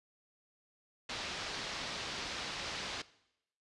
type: low-pass noise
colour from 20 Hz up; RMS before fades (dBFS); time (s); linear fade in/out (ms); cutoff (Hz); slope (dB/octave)
white; -41; 1.09-3.02; 5; 5000; 24
effects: noise-tail reverb RT60 0.8 s tail -19 dB re dry + resampled to 24000 Hz